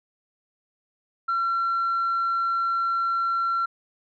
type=tone; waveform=sine; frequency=1360 Hz; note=F6; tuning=46 cents flat; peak=-20 dBFS; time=1.28-3.66 s; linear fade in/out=10 ms; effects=tanh soft clip ceiling -19 dBFS